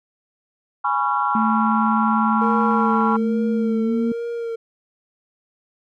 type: chord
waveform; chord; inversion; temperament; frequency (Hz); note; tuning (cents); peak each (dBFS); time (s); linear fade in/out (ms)
sine; C# dominant seventh; second; equal with one note detuned; 830.6 / 987.8 / 1108.7 / 1367.4; G#5 / B5 / C#6 / E#6; 0 / 0 / 0 / -37; -23; 0.84-3.17; 10
type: tone with pitch glide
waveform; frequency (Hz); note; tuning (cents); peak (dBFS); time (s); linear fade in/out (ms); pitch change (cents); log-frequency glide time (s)
sine; 220 to 232.3; A3 to A#3; 0 to -6; -18; 1.35-4.12; 2; +94; 3.82-3.92
type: tone with vibrato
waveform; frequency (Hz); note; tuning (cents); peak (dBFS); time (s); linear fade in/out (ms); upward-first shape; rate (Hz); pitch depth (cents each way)
triangle; 460; A#4; -23; -22; 2.41-4.56; 10; sine; 1.2; 38
effects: tanh soft clip ceiling -5 dBFS